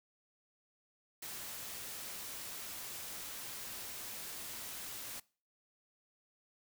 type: noise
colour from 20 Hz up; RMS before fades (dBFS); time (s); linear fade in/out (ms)
white; -45; 1.22-5.2; 5
effects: noise-tail reverb RT60 0.4 s tail -23 dB re dry